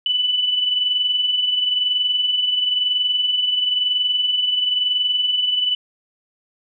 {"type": "tone pair together", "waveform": "sine", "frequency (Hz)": [2964, 2985], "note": ["F#7", "F#7"], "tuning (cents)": [2, 15], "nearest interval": "unison", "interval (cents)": 13, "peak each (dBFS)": [-26, -17], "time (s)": [0.06, 5.75], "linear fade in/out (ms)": 2, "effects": []}